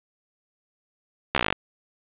slowing click train, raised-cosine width 0.3 ms, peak -4 dBFS, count 11, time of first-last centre 1.35-1.526 s, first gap 14 ms, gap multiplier 1.05, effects resampled to 8000 Hz + 7-bit

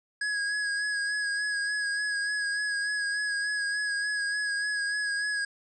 square tone with vibrato, 1661.2 Hz, G#6, in tune, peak -28 dBFS, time 0.21-5.45 s, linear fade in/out 5 ms, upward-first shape sine, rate 3.4 Hz, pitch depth 29 cents each way, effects resampled to 22050 Hz

